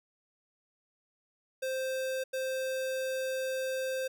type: tone bursts at uneven times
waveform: square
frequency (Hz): 523.3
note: C5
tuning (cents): 0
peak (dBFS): -32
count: 2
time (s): 1.62-2.24 / 2.33-4.08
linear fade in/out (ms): 10
effects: none